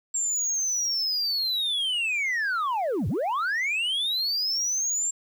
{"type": "linear two-way sweep", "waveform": "sine", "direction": "down then up", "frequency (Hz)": [7460, 78, 7460], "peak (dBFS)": -21, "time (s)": [0.14, 5.11], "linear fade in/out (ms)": 10, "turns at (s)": 3.08, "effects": ["tanh soft clip ceiling -23 dBFS", "9-bit"]}